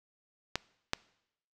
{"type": "clicks", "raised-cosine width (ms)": 0.2, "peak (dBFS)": [-12, -11], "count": 2, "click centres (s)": [0.556, 0.934], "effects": ["noise-tail reverb RT60 0.8 s tail -22 dB re dry"]}